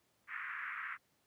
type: band-pass noise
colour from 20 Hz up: white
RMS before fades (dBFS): -43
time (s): 0.27-0.98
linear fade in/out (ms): 50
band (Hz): 1200 to 2100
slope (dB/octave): 48
effects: pink hiss -75 dBFS RMS until 1.26 s + high-pass 100 Hz 12 dB/octave